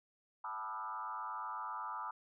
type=tone with frequency modulation; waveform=sine; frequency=1093 Hz; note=C#6; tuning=25 cents flat; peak=-39 dBFS; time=0.44-2.11 s; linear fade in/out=5 ms; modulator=108 Hz; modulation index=2.3; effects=none